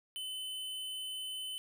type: tone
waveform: square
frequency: 3035 Hz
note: F#7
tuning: 43 cents sharp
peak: -39 dBFS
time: 0.16-1.58 s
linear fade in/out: 0 ms
effects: none